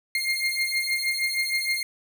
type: beating tone pair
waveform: 30% pulse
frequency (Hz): 2120 / 2126.4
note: C7 / C7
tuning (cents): +22 / +27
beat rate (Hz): 6.4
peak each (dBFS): -24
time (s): 0.15-1.83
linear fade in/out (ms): 2
effects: none